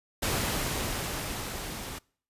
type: noise with level ramp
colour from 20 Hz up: pink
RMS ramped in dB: -28 to -39 dBFS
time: 0.22-1.99 s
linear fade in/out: 10 ms
effects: noise-tail reverb RT60 0.5 s tail -25 dB re dry + resampled to 32000 Hz